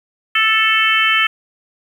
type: harmonic tone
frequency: 440 Hz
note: A4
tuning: in tune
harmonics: 3 / 4 / 5 / 6 / 7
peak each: -18 / -18 / -18 / -18 / -18 dBFS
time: 0.35-1.27 s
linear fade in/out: 5 ms
effects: 7-bit